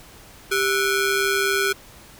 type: ring-modulated tone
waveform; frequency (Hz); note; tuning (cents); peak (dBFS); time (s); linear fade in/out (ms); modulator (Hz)
sawtooth; 932.3; A#5; 0; -12; 0.51-1.73; 10; 538
effects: pink hiss -46 dBFS RMS until 2.19 s